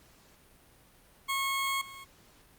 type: tone with level steps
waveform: 20% pulse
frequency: 1091 Hz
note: C#6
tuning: 28 cents flat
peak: -24 / -40 dBFS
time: 1.28-2.05 s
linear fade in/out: 20 ms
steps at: 1.81 s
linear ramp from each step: 5 ms
effects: pink hiss -60 dBFS RMS until 2.58 s + Opus 48 kbps